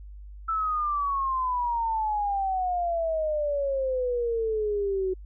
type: exponential sweep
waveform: sine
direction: down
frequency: 1329 to 370 Hz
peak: -24 dBFS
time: 0.48-5.14 s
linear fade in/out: 10 ms
effects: added 50 Hz sine -40 dBFS peak until 5.25 s